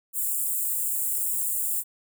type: high-pass noise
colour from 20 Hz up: white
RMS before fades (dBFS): -27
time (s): 0.13-1.84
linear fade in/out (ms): 50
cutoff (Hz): 7300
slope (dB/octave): 96
effects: none